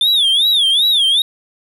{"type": "tone with vibrato", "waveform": "triangle", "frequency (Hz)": 3501, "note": "A7", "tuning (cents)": -9, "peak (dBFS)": -9, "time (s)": [0.01, 1.22], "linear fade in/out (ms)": 2, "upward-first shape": "sine", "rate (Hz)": 2.6, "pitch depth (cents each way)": 190, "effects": []}